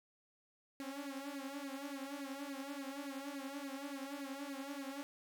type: tone with flanger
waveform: sawtooth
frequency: 277.2 Hz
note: C#4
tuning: in tune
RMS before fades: -45 dBFS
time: 0.8-5.03 s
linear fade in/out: 0 ms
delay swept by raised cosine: 0.43 to 5.13 ms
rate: 3.5 Hz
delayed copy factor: +0.95
effects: none